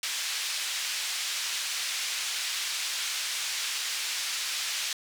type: band-pass noise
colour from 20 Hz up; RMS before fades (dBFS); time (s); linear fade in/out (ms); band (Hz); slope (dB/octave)
pink; -32; 0.03-4.93; 2; 2600 to 7400; 12
effects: none